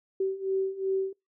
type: beating tone pair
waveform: sine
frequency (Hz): 382.5 / 385.2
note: G4 / G4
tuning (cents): -42 / -30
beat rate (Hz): 2.7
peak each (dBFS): -31 / -28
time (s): 0.2-1.13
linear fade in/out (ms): 5
effects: noise-tail reverb RT60 0.2 s tail -24 dB re dry